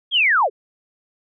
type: linear sweep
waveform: sine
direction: down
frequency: 3353 to 359.1 Hz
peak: -13 dBFS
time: 0.11-0.5 s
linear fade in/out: 50 ms
effects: none